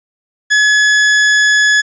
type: tone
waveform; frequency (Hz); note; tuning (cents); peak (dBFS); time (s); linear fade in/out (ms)
40% pulse; 1700; G#6; +40; -7; 0.5-1.82; 20
effects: resampled to 16000 Hz